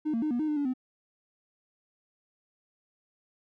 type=tone with pitch steps; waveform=triangle; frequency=306 / 228.9 / 306.1 / 240.7 / 308.9 / 300.1 / 287.1 / 256.1 Hz; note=D#4 / A#3 / D#4 / B3 / D#4 / D4 / D4 / C4; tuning=-29 / -31 / -28 / -44 / -12 / +38 / -39 / -37 cents; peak=-23 dBFS; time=0.05-0.738 s; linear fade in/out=20 ms; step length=86 ms; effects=tanh soft clip ceiling -22 dBFS